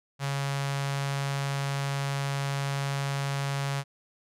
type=tone with notch filter; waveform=sawtooth; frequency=139.4 Hz; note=C#3; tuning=10 cents sharp; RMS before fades=-30 dBFS; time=0.19-3.84 s; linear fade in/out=50 ms; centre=310 Hz; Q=0.57; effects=low-pass 10000 Hz 12 dB/octave